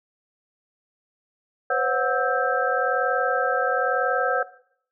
sine tone cluster, 505 / 546 / 733 / 1307 / 1577 Hz, B4 / C#5 / F#5 / E6 / G6, +39 / -26 / -16 / -15 / +10 cents, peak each -26 dBFS, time 1.7-4.43 s, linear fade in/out 5 ms, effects noise-tail reverb RT60 0.6 s tail -17 dB re dry

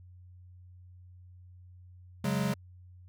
square chord, C# suspended fourth, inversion none, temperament equal, 138.59 / 185 / 207.7 Hz, C#3 / F#3 / G#3, 0 / 0 / 0 cents, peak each -33 dBFS, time 2.24-2.54 s, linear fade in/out 5 ms, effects added 90 Hz sine -50 dBFS peak until 3.08 s

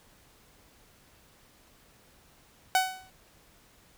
sawtooth tone with exponential decay, 750 Hz, F#5, 23 cents sharp, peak -15 dBFS, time 2.75-3.1 s, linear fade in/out 1 ms, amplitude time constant 76 ms, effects pink hiss -60 dBFS RMS until 3.97 s

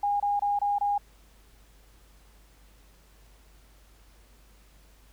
sine tone bursts, 815 Hz, G#5, 33 cents flat, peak -23 dBFS, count 5, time 0.03-0.98 s, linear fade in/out 5 ms, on 170 ms, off 25 ms, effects added 50 Hz sine -55 dBFS peak until 5.12 s + pink hiss -61 dBFS RMS until 5.12 s

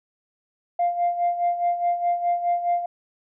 sine tone with tremolo, 698.5 Hz, F5, in tune, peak -16 dBFS, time 0.79-2.86 s, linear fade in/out 5 ms, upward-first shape sine, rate 4.8 Hz, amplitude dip 70%, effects tanh soft clip ceiling -15 dBFS

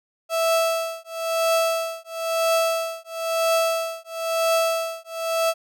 35% pulse tone with tremolo, 658 Hz, E5, 3 cents flat, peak -15 dBFS, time 0.29-5.54 s, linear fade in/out 50 ms, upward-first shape triangle, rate 1 Hz, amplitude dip 100%, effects none

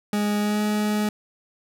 40% pulse tone with pitch glide, 207.7 to 210.5 Hz, G#3 to G#3, 0 to +24 cents, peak -20 dBFS, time 0.13-1.09 s, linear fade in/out 2 ms, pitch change +24 cents, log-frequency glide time 0.4-0.61 s, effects none

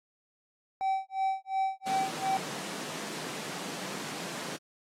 triangle tone with tremolo, 770 Hz, G5, 31 cents flat, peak -23 dBFS, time 0.81-2.37 s, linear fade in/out 0 ms, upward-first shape sine, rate 2.8 Hz, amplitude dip 100%
pink high-pass noise, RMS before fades -39 dBFS, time 1.86-4.57 s, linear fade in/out 10 ms, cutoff 150 Hz, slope 48 dB/octave
effects low-pass 9000 Hz 12 dB/octave + AAC 48 kbps

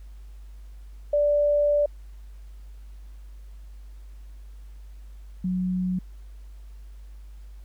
sine tone pair in turn, 585 / 183.2 Hz, D5 / F#3, -7 / -17 cents, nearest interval octave + minor sixth, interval 2010 cents, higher first, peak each -18 / -23 dBFS, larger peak first, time 1.13-1.86 / 5.44-5.99 s, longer first, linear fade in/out 5 ms, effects added 50 Hz sine -40 dBFS peak until 7.64 s + pink hiss -63 dBFS RMS until 7.64 s

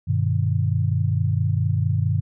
sine chord, G augmented, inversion none, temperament just, 98 / 122.5 / 153.12 Hz, G2 / B2 / D#3, 0 / -14 / -27 cents, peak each -21 / -23 / -24 dBFS, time 0.07-2.21 s, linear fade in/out 20 ms, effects none

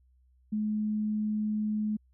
sine tone, 213 Hz, G#3, 44 cents sharp, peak -27 dBFS, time 0.52-1.97 s, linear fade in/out 10 ms, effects added 63 Hz sine -61 dBFS peak until 2.13 s

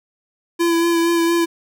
square tone with vibrato, 337.3 Hz, E4, 40 cents sharp, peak -15 dBFS, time 0.59-1.46 s, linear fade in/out 20 ms, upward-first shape sine, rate 4.3 Hz, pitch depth 21 cents each way, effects none

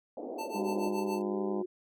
pink band-pass noise, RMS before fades -40 dBFS, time 0.17-0.88 s, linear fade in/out 2 ms, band 260 to 740 Hz, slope 48 dB/octave
square tone with tremolo, 887 Hz, A5, 14 cents sharp, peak -35 dBFS, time 0.38-1.22 s, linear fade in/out 10 ms, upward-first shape triangle, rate 7 Hz, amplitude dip 95%
harmonic tone, 101.5 Hz, G#2, 39 cents flat, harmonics 2 / 3 / 4 / 5 / 6 / 7 / 8 / 9 / 10, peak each -35 / -39 / -41 / -43 / -45 / -46 / -47 / -48 / -49 dBFS, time 0.54-1.63 s, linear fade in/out 20 ms
sine tone with vibrato, 370 Hz, F#4, in tune, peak -33 dBFS, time 0.57-1.66 s, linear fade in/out 10 ms, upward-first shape square, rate 2.6 Hz, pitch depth 30 cents each way
effects none

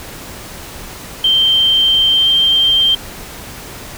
triangle tone with pitch glide, 3136 to 3156 Hz, G7 to G7, 0 to +11 cents, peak -5 dBFS, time 1.24-2.95 s, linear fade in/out 5 ms, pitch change +11 cents, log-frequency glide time 2.11-2.26 s, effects tanh soft clip ceiling -7 dBFS + pink hiss -31 dBFS RMS until 3.97 s

